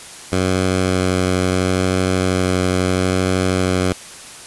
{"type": "tone with vibrato", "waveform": "10% pulse", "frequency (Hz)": 92.5, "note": "F#2", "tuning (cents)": 0, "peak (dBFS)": -7, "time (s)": [0.32, 3.93], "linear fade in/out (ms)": 5, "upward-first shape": "sine", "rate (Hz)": 0.75, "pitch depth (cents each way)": 11, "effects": ["white hiss -36 dBFS RMS until 4.46 s", "resampled to 24000 Hz"]}